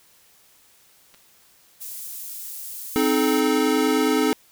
clicks, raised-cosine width 0.2 ms, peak -33 dBFS, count 2, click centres 1.141 / 1.146 s
pink high-pass noise, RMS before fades -35 dBFS, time 1.8-3.41 s, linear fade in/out 20 ms, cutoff 11000 Hz, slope 12 dB/octave
square chord, A diminished, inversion first, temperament equal with one note detuned, 261.6 / 311.1 / 430 Hz, C4 / Eb4 / A4, 0 / 0 / -40 cents, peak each -23 dBFS, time 2.96-4.33 s, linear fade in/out 0 ms
effects white hiss -56 dBFS RMS until 4.51 s

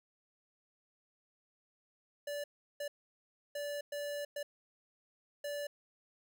square tone bursts at uneven times, 580 Hz, D5, 22 cents flat, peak -38 dBFS, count 6, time 2.27-2.44 / 2.8-2.88 / 3.55-3.81 / 3.92-4.25 / 4.36-4.43 / 5.44-5.67 s, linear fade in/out 5 ms, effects none

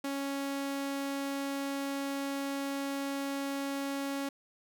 sawtooth tone, 277.2 Hz, C#4, in tune, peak -29 dBFS, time 0.04-4.29 s, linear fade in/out 5 ms, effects none

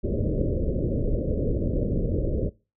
pink low-pass noise, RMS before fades -25 dBFS, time 0.03-2.5 s, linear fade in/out 20 ms, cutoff 590 Hz, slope 96 dB/octave, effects noise-tail reverb RT60 0.3 s tail -22 dB re dry

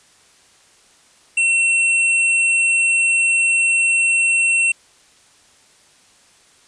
square tone, 2710 Hz, E7, 47 cents sharp, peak -14 dBFS, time 1.37-4.72 s, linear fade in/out 5 ms, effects white hiss -52 dBFS RMS until 6.67 s + resampled to 22050 Hz

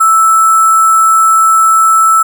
sine tone with sample-and-hold, 1318.5 Hz, E6, in tune, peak -4 dBFS, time 0-2.23 s, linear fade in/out 10 ms, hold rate 8820 Hz, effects none

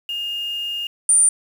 sine tone pair in turn, 2833 / 9080 Hz, F7 / C#9, +24 / +41 cents, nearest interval octave + minor sixth, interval 2017 cents, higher second, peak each -23 / -11 dBFS, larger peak second, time 0.09-0.87 / 1.09-1.29 s, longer first, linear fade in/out 2 ms, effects 7-bit

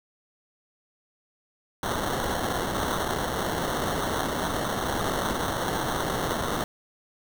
white noise with sample-and-hold, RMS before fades -28 dBFS, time 1.83-6.64 s, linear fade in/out 2 ms, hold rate 2450 Hz, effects none

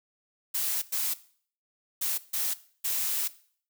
blue noise bursts at uneven times, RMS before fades -29 dBFS, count 5, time 0.54-0.82 / 0.92-1.14 / 2.01-2.18 / 2.33-2.54 / 2.84-3.28 s, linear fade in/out 10 ms, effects noise-tail reverb RT60 0.5 s tail -17 dB re dry

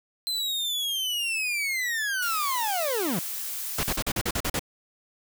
40% pulse linear sweep, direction down, 4100 to 150.5 Hz, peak -25 dBFS, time 0.27-3.19 s, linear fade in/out 0 ms
blue noise, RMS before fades -33 dBFS, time 2.22-3.97 s, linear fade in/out 5 ms
pink noise bursts, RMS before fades -27 dBFS, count 9, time 3.78-4.594 s, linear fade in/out 5 ms, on 54 ms, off 41 ms
effects none

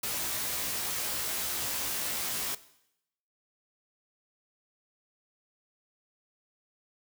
white noise with comb filter, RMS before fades -33 dBFS, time 0.03-2.55 s, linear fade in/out 5 ms, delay 17 ms, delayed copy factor +0.95, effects noise-tail reverb RT60 0.8 s tail -17 dB re dry

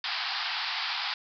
white band-pass noise, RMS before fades -32 dBFS, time 0.04-1.14 s, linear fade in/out 2 ms, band 720 to 5000 Hz, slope 96 dB/octave, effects none

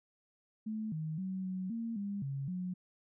sine tone with pitch steps, 217.3 / 157 / 188.5 / 186.2 / 229.3 / 201.2 / 137.5 / 181.9 Hz, A3 / D#3 / F#3 / F#3 / A#3 / G3 / C#3 / F#3, -21 / +16 / +32 / +11 / -28 / +45 / -14 / -29 cents, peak -35 dBFS, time 0.66-2.74 s, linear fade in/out 10 ms, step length 260 ms, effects none

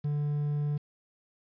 triangle tone with quantisation, 146.83 Hz, D3, in tune, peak -25 dBFS, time 0.04-0.78 s, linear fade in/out 10 ms, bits 9, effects resampled to 11025 Hz

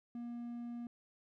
triangle tone, 237.9 Hz, A#3, 35 cents sharp, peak -39 dBFS, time 0.15-0.87 s, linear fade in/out 2 ms, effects none

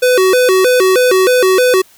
square tone with vibrato, 433.7 Hz, A4, 25 cents flat, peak -8 dBFS, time 0.02-1.82 s, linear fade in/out 10 ms, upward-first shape square, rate 3.2 Hz, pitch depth 250 cents each way, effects white hiss -46 dBFS RMS until 1.97 s

